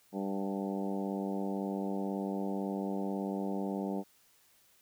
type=harmonic tone with a mistuned harmonic; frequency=98.1 Hz; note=G2; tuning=2 cents sharp; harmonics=2 / 3 / 4 / 5 / 6 / 7 / 8 / 9; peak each=-35 / -39 / -41 / -43 / -45 / -46 / -47 / -48 dBFS; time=0.12-4.04 s; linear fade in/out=50 ms; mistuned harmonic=7; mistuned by=+35 cents; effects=white hiss -66 dBFS RMS until 4.81 s